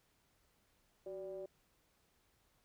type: ring-modulated tone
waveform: triangle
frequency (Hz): 102.7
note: G#2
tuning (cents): -19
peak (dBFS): -38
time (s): 1.06-1.46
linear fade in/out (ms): 5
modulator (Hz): 478
effects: pink hiss -75 dBFS RMS until 2.64 s